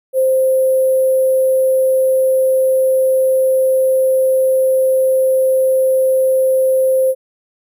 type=tone with sample-and-hold; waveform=sine; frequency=523.3 Hz; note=C5; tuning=in tune; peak=-10 dBFS; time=0.13-7.15 s; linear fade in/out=50 ms; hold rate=11025 Hz; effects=none